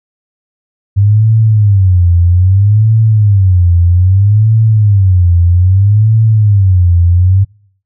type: tone with vibrato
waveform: sine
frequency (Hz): 98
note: G2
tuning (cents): 0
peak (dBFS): -4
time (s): 0.96-7.45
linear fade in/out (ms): 20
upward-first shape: sine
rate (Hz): 0.62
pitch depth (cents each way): 220
effects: noise-tail reverb RT60 0.6 s tail -26 dB re dry